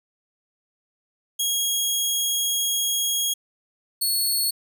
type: tone pair in turn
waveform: 15% pulse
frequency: 3291 / 4383 Hz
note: G#7 / C#8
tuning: -16 / -20 cents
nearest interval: perfect fourth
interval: 496 cents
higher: second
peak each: -14 dBFS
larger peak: neither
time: 1.39-3.34 / 4.01-4.51 s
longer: first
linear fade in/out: 10 ms
effects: none